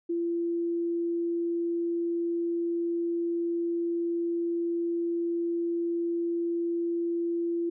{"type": "tone", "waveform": "sine", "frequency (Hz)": 340.2, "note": "F4", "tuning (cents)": -45, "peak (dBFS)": -26, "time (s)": [0.09, 7.7], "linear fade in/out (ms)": 10, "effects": []}